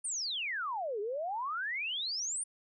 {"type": "exponential two-way sweep", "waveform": "sine", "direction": "down then up", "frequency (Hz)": [9440, 396.1, 9440], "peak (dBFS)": -33, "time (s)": [0.04, 2.44], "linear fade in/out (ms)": 10, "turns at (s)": 1, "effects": []}